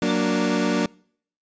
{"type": "chord", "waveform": "30% pulse", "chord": "Gb augmented", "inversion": "none", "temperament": "equal", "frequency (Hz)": [185, 233.1, 293.7], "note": ["Gb3", "Bb3", "D4"], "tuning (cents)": [0, 0, 0], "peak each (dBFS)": [-22, -21, -21], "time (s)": [0.02, 0.86], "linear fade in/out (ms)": 2}
{"type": "tone with exponential growth", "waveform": "sine", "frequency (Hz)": 3575, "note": "A7", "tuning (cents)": 27, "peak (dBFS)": -25, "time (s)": [0.03, 0.11], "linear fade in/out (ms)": 5, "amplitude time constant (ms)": 16}
{"effects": ["noise-tail reverb RT60 0.6 s tail -26 dB re dry", "resampled to 16000 Hz"]}